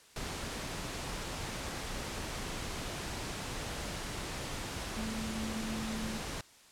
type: tone in noise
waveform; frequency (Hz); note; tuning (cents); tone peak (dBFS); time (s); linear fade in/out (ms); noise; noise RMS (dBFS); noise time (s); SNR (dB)
sine; 220; A3; 0; -37; 4.97-6.18; 2; pink; -39; 0.16-6.41; -1
effects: white hiss -59 dBFS RMS until 6.71 s + low-pass 9000 Hz 12 dB/octave